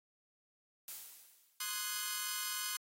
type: noise with exponential decay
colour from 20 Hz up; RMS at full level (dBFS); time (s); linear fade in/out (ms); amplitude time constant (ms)
blue; -43; 0.88-1.8; 1; 200
type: chord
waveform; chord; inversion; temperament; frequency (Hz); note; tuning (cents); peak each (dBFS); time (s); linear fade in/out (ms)
5% pulse; Ab dominant seventh; first; equal; 1046.5 / 1244.5 / 1480 / 1661.2; C6 / Eb6 / Gb6 / Ab6; 0 / 0 / 0 / 0; -30 / -33 / -29 / -34; 1.6-2.77; 5
effects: AAC 48 kbps